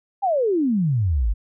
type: exponential sweep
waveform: sine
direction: down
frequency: 830 to 46.25 Hz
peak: -17 dBFS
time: 0.22-1.34 s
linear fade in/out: 20 ms
effects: none